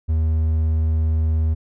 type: tone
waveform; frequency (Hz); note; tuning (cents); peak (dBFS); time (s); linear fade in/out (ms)
triangle; 79.3; D#2; +33; -14; 0.08-1.55; 20
effects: none